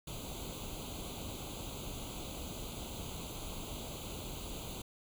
pink noise with comb filter, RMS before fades -43 dBFS, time 0.07-4.82 s, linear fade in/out 5 ms, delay 0.28 ms, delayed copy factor +0.95, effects none

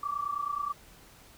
sine tone pair together, 1145.2 / 1174.7 Hz, D6 / D6, -44 / 0 cents, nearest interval unison, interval 44 cents, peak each -33 / -33 dBFS, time 0.03-0.73 s, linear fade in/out 5 ms, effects pink hiss -55 dBFS RMS until 1.37 s

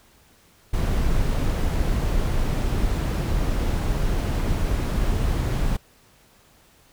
brown noise, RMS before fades -22 dBFS, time 0.73-5.77 s, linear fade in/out 10 ms, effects pink hiss -56 dBFS RMS until 6.92 s

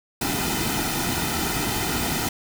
pink noise with comb filter, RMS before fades -25 dBFS, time 0.21-2.29 s, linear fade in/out 5 ms, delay 1.8 ms, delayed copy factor -0.7, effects none

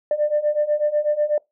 sine beating tone pair, 592 / 600.1 Hz, D5 / D5, +14 / +37 cents, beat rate 8.1 Hz, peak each -21 / -19 dBFS, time 0.11-1.38 s, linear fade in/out 2 ms, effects noise-tail reverb RT60 0.2 s tail -24 dB re dry + tanh soft clip ceiling -11 dBFS

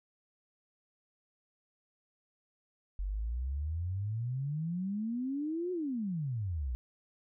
sine exponential two-way sweep, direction up then down, 45.6 to 370 to 57.9 Hz, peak -32 dBFS, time 2.99-6.75 s, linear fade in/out 0 ms, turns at 5.72 s, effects none

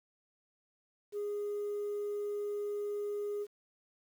sine tone, 412.2 Hz, G#4, 13 cents flat, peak -32 dBFS, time 1.12-3.47 s, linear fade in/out 50 ms, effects tanh soft clip ceiling -32 dBFS + 10-bit

